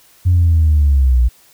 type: linear sweep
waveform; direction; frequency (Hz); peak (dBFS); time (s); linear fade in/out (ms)
sine; down; 91.3 to 58; -7; 0.25-1.29; 20
effects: tanh soft clip ceiling -5 dBFS + white hiss -49 dBFS RMS until 1.53 s